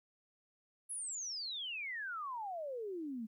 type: exponential sweep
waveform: sine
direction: down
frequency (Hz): 11000 to 211.2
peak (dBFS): -39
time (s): 0.89-3.27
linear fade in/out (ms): 20
effects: 13-bit